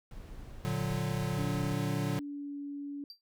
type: noise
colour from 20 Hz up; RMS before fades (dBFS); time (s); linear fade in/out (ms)
brown; -46; 0.11-1.73; 2
type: chord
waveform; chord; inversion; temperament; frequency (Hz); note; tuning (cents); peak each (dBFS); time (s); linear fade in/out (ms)
square; Bb augmented; none; equal with one note detuned; 116.54 / 146.83 / 183.3; Bb2 / D3 / F#3; 0 / 0 / -16; -36 / -35 / -37; 0.65-2.19; 0
type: tone with pitch glide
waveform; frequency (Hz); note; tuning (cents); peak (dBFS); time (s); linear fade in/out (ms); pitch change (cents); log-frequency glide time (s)
sine; 287.5 to 285; D4 to C#4; -37 to +48; -37; 1.38-3.04; 2; -15; 2.23-2.57
type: tone with exponential decay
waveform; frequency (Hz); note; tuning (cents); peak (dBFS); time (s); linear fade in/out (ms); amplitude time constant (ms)
triangle; 4699; D8; 0; -40; 3.1-3.21; 1; 22
effects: none